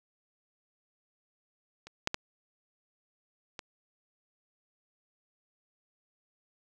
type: clicks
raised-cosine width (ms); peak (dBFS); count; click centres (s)
0.2; -29 / -10 / -13 / -22; 4; 1.87 / 2.074 / 2.144 / 3.592
effects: none